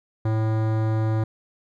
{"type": "tone with hard clipping", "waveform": "sine", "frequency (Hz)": 110, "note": "A2", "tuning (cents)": 0, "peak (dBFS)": -22, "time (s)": [0.25, 1.24], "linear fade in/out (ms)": 5, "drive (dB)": 18, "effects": []}